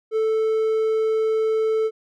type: tone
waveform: triangle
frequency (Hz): 440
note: A4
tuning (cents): 0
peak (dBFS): -16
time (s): 0.11-1.91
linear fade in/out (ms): 50
effects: none